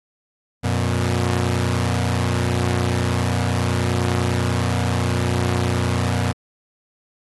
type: tone pair together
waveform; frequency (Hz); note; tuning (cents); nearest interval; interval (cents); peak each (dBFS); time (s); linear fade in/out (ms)
sawtooth; 90.18 / 120; F#2 / B2; -44 / -49; perfect fourth; 495; -17; 0.63-6.33; 20
effects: AAC 32 kbps